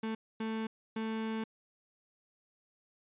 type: tone bursts at uneven times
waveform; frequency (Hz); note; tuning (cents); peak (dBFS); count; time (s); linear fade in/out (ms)
35% pulse; 221.5; A3; +12; -32; 3; 0.03-0.15 / 0.4-0.67 / 0.96-1.44; 5
effects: resampled to 8000 Hz